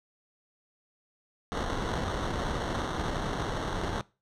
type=noise with sample-and-hold; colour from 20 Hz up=pink; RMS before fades=-32 dBFS; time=1.52-4.01 s; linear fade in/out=0 ms; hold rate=2450 Hz; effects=noise-tail reverb RT60 0.3 s tail -21 dB re dry + low-pass 6000 Hz 12 dB/octave